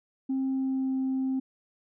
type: tone with pitch glide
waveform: sine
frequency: 265.8 to 263.5 Hz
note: C4 to C4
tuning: +27 to +12 cents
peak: -24 dBFS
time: 0.29-1.4 s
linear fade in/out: 10 ms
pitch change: -15 cents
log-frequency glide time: 0.48-0.96 s
effects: tanh soft clip ceiling -23 dBFS